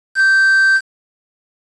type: tone with quantisation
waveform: triangle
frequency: 1560 Hz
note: G6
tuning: 9 cents flat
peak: -7 dBFS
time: 0.15-0.81 s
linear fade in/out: 50 ms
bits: 5
effects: resampled to 22050 Hz